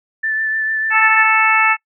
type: tone with vibrato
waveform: sine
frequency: 1760 Hz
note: A6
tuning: in tune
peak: -16 dBFS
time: 0.23-1.27 s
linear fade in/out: 10 ms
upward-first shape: triangle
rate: 6.7 Hz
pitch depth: 19 cents each way
type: harmonic tone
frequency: 440 Hz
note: A4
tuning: in tune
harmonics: 2 / 3 / 4 / 5 / 6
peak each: -18 / -16 / -17 / -16 / -18 dBFS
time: 0.9-1.77 s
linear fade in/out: 50 ms
effects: noise-tail reverb RT60 0.1 s tail -25 dB re dry